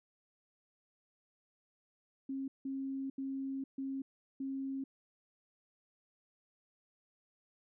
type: tone bursts at uneven times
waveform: sine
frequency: 270 Hz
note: C#4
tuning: 45 cents flat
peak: -36 dBFS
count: 5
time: 2.29-2.48 / 2.65-3.1 / 3.18-3.64 / 3.78-4.02 / 4.4-4.84 s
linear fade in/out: 5 ms
effects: none